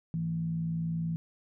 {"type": "tone with frequency modulation", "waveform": "sine", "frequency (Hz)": 164.81, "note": "E3", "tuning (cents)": 0, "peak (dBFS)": -29, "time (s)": [0.14, 1.16], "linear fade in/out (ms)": 0, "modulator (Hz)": 59.7, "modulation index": 0.41, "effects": []}